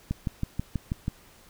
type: click train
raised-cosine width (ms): 5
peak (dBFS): -15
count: 7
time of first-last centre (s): 0.11-1.081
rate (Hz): 6.18
effects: pink hiss -55 dBFS RMS until 1.49 s